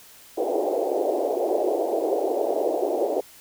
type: band-pass noise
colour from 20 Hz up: pink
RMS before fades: -24 dBFS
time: 0.37-3.21 s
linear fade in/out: 10 ms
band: 340 to 730 Hz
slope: 48 dB/octave
effects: white hiss -49 dBFS RMS until 3.4 s